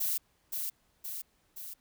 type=noise with echo; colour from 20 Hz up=violet; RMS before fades=-31 dBFS; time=0-0.18 s; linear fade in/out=10 ms; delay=520 ms; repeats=3; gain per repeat=-4 dB; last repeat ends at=1.74 s; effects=pink hiss -71 dBFS RMS until 1.8 s